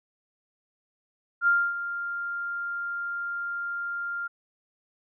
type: tone with ADSR envelope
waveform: sine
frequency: 1396.9 Hz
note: F6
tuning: in tune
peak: -17 dBFS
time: 1.41-4.28 s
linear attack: 63 ms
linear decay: 260 ms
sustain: -12 dB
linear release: 15 ms
effects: none